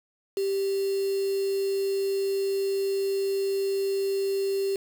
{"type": "tone with quantisation", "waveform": "sine", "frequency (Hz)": 392, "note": "G4", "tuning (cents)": 0, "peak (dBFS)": -24, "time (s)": [0.37, 4.76], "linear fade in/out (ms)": 2, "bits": 6, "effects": []}